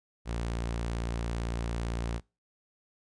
sawtooth tone, 57.8 Hz, A#1, 14 cents flat, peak -27 dBFS, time 0.25-2.21 s, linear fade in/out 50 ms, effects noise-tail reverb RT60 0.3 s tail -25 dB re dry + resampled to 22050 Hz

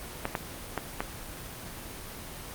clicks, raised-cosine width 0.5 ms, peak -13 dBFS, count 4, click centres 0.254 / 0.352 / 0.777 / 1.005 s, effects pink hiss -41 dBFS RMS until 2.54 s + Opus 24 kbps

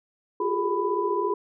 sine tone cluster, 352.6 / 395 / 410.2 / 445.5 / 994 Hz, F4 / G4 / G#4 / A4 / B5, +17 / +13 / -21 / +22 / +11 cents, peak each -29 / -32 / -27 / -36 / -27 dBFS, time 0.4-1.34 s, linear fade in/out 5 ms, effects none

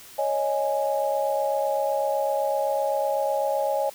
sine chord, C# suspended second, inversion none, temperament equal, 554.4 / 622.3 / 830.6 Hz, C#5 / D#5 / G#5, 0 / 0 / 0 cents, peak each -25 / -27 / -27 dBFS, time 0.18-3.9 s, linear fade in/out 10 ms, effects white hiss -46 dBFS RMS until 3.94 s

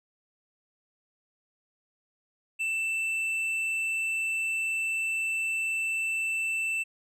triangle tone with tanh clipping, 2661 Hz, E7, 16 cents sharp, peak -28 dBFS, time 2.59-6.84 s, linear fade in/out 20 ms, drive 10 dB, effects none

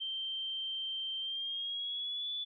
sine tone with pitch glide, 3136 to 3460 Hz, G7 to A7, 0 to -30 cents, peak -35 dBFS, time 0-2.45 s, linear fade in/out 20 ms, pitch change +170 cents, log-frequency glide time 1.19-2.3 s, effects none

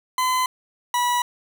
40% pulse tone pair in turn, 1019 / 975.1 Hz, C6 / B5, -46 / -22 cents, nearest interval minor second, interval 76 cents, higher first, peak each -18 dBFS, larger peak neither, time 0.18-0.46 / 0.94-1.22 s, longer neither, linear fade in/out 2 ms, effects none

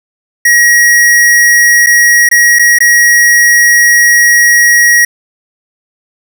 square tone with dropouts, 1900 Hz, A#6, 33 cents sharp, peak -4 dBFS, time 0.45-5.05 s, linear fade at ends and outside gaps 5 ms, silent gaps 1.863-1.868 / 2.29-2.313 / 2.588-2.593 / 2.787-2.804 s, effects none

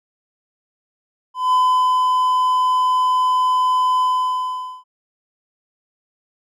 triangle tone with ADSR envelope, 1012 Hz, B5, 42 cents sharp, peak -10 dBFS, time 1.34-4.84 s, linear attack 190 ms, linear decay 470 ms, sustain -2 dB, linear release 820 ms, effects none

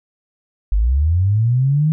sine linear sweep, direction up, 46.25 to 159.1 Hz, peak -12 dBFS, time 0.72-1.92 s, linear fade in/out 0 ms, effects none

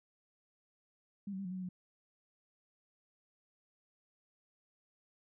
sine tone with pitch steps, 200.9 / 189.5 / 197 / 179.8 / 186.6 / 185.1 / 181 Hz, G3 / F#3 / G3 / F#3 / F#3 / F#3 / F#3, +43 / +42 / +9 / -49 / +15 / +1 / -38 cents, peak -38 dBFS, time 1.27-1.69 s, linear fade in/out 5 ms, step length 60 ms, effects none

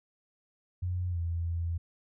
sine tone with pitch glide, 90 to 84.46 Hz, F#2 to E2, -47 to +43 cents, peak -29 dBFS, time 0.82-1.78 s, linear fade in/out 10 ms, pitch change -110 cents, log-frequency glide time 1.09-1.19 s, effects none

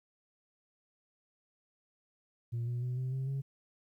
sine tone with pitch steps, 117.8 / 121.32 / 124.95 / 128.68 / 132.53 / 136.49 Hz, A#2 / B2 / B2 / C3 / C3 / C#3, +19 / -30 / +21 / -28 / +23 / -26 cents, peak -30 dBFS, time 2.52-3.42 s, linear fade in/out 20 ms, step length 150 ms, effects tanh soft clip ceiling -31 dBFS + 12-bit

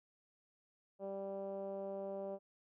10% pulse tone with low-pass filter, 195.9 Hz, G3, 1 cent flat, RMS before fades -43 dBFS, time 0.99-2.39 s, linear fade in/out 50 ms, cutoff 570 Hz, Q 3.2, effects none

